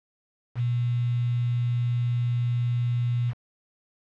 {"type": "tone with quantisation", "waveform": "sine", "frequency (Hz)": 120.7, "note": "B2", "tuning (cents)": -39, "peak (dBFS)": -22, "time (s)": [0.55, 3.34], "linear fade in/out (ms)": 50, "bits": 7, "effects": ["low-pass 3000 Hz 12 dB/octave"]}